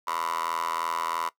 10% pulse tone with high-pass filter, 83 Hz, E2, 12 cents sharp, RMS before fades -30 dBFS, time 0.07-1.29 s, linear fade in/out 5 ms, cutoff 970 Hz, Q 8.6, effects noise-tail reverb RT60 0.1 s tail -18 dB re dry

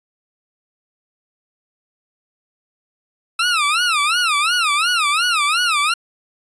20% pulse tone with vibrato, 1299 Hz, E6, 26 cents flat, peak -10 dBFS, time 3.39-5.94 s, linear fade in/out 5 ms, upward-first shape sine, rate 2.8 Hz, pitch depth 210 cents each way, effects resampled to 22050 Hz

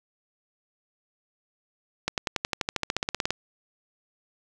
accelerating click train, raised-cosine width 0.2 ms, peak -8 dBFS, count 18, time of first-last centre 2.08-3.306 s, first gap 98 ms, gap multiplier 0.96, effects none

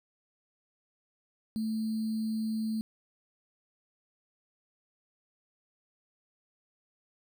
sine tone with sample-and-hold, 220 Hz, A3, in tune, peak -29 dBFS, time 1.56-2.81 s, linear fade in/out 0 ms, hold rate 4410 Hz, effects none

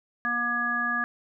harmonic tone, 239.6 Hz, A#3, 48 cents sharp, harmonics 1 / 3 / 5 / 7, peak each -35 / -37 / -30 / -26 dBFS, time 0.25-1.04 s, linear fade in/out 0 ms, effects none

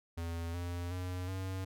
square tone with pitch steps, 84 / 87.37 / 90.86 / 94.5 Hz, E2 / F2 / F#2 / F#2, +33 / +1 / -31 / +37 cents, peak -37 dBFS, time 0.17-1.65 s, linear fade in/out 10 ms, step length 370 ms, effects none

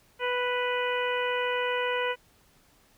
harmonic tone, 493.9 Hz, B4, in tune, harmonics 1 / 2 / 3 / 4 / 5 / 6, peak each -29 / -32 / -34 / -35 / -36 / -37 dBFS, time 0.19-2.16 s, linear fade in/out 50 ms, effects pink hiss -62 dBFS RMS until 2.97 s

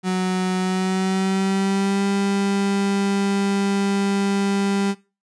35% pulse tone with pitch glide, 185 to 198.28 Hz, F#3 to G3, 0 to +20 cents, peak -17 dBFS, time 0.03-4.95 s, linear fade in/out 50 ms, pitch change +120 cents, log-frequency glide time 0.58-2.05 s, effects noise-tail reverb RT60 0.3 s tail -20 dB re dry + resampled to 22050 Hz

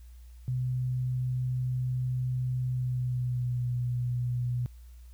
sine tone with pitch glide, 126.7 to 122.88 Hz, B2 to B2, +45 to -8 cents, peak -27 dBFS, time 0.48-4.66 s, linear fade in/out 0 ms, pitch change -53 cents, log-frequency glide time 2.7-3.66 s, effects added 60 Hz sine -46 dBFS peak until 5.13 s + white hiss -66 dBFS RMS until 5.13 s

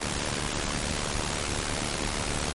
pink noise with amplitude modulation, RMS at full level -26 dBFS, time 0-2.53 s, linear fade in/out 20 ms, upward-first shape sine, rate 73.8 Hz, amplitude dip 80%, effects MP3 48 kbps

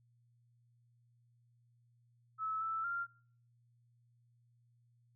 sine tone with pitch steps, 1300 / 1320 / 1388 Hz, E6 / E6 / F6, -24 / +2 / -11 cents, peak -35 dBFS, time 2.38-3.07 s, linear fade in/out 50 ms, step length 230 ms, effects noise-tail reverb RT60 0.5 s tail -20 dB re dry + added 119 Hz sine -68 dBFS peak until 5.15 s

